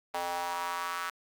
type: tone with high-pass filter sweep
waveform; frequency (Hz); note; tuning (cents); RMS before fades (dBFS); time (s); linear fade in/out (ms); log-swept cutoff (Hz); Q
square; 87.3; F2; 0; -34; 0.14-1.1; 5; 710 to 1300; 3.4
effects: Opus 24 kbps